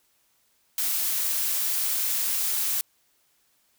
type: noise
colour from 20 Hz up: blue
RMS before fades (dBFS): -26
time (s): 0.78-2.81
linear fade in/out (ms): 0
effects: white hiss -67 dBFS RMS until 3.78 s